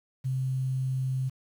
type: tone with quantisation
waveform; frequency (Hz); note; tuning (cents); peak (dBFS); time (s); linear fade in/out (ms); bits
sine; 130.9; C3; +1; -26; 0.24-1.3; 20; 9
effects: none